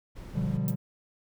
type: noise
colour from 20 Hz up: brown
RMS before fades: -41 dBFS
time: 0.15-0.58 s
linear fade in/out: 20 ms
type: chord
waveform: triangle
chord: G dominant seventh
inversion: first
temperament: just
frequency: 122.5 / 147 / 176.4 / 196 Hz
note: B2 / D3 / F3 / G3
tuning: -14 / +2 / +18 / 0 cents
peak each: -30 dBFS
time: 0.34-0.76 s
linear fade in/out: 20 ms
type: noise with exponential decay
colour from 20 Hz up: violet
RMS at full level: -32 dBFS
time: 0.68-0.76 s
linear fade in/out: 1 ms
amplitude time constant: 16 ms
effects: none